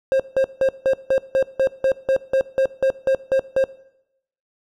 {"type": "tone bursts", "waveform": "triangle", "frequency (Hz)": 533, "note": "C5", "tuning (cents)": 32, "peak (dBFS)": -12, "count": 15, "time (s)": [0.12, 3.64], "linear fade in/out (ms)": 0, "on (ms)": 76, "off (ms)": 170, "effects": ["noise-tail reverb RT60 0.8 s tail -19 dB re dry"]}